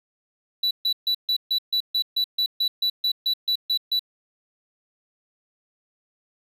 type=tone bursts; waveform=triangle; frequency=3951 Hz; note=B7; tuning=in tune; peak=-18 dBFS; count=16; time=0.63-3.994 s; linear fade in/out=5 ms; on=79 ms; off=140 ms; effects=10-bit